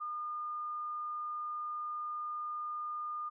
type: tone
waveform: sine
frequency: 1215 Hz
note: D#6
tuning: 42 cents flat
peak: -36 dBFS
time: 0-3.3 s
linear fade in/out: 20 ms
effects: none